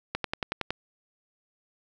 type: click train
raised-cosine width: 0.3 ms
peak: -12 dBFS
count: 7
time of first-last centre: 0.15-0.706 s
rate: 10.8 Hz
effects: none